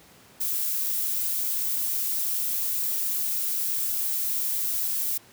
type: noise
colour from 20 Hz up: violet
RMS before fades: -27 dBFS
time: 0.4-5.18 s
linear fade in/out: 10 ms
effects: pink hiss -53 dBFS RMS until 5.32 s + high-pass 100 Hz 12 dB/octave

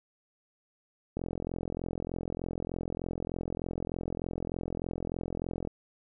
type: click train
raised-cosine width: 2 ms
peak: -21 dBFS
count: 196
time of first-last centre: 1.17-5.673 s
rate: 43.3 Hz
effects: none

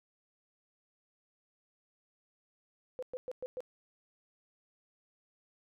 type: tone bursts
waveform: sine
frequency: 507 Hz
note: B4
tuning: 45 cents sharp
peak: -36 dBFS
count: 5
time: 2.99-3.605 s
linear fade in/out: 0 ms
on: 35 ms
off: 110 ms
effects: none

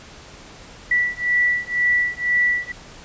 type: beating tone pair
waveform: sine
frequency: 1956 / 1958 Hz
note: B6 / B6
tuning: -17 / -15 cents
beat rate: 2 Hz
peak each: -20 dBFS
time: 0.91-2.72 s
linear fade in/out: 5 ms
effects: pink hiss -42 dBFS RMS until 3.04 s + resampled to 16000 Hz

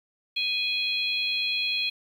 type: harmonic tone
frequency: 830.6 Hz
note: G#5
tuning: in tune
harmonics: 3 / 4 / 5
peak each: -28 / -29 / -30 dBFS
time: 0.36-1.9 s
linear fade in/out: 10 ms
effects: 9-bit

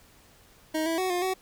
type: tone with pitch steps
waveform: 25% pulse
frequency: 314.5 / 328 / 372.7 / 355.4 / 375.7 Hz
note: D#4 / E4 / F#4 / F4 / F#4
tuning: +19 / -9 / +13 / +30 / +26 cents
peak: -22 dBFS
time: 0.74-1.34 s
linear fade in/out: 10 ms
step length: 120 ms
effects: pink hiss -57 dBFS RMS until 1.41 s

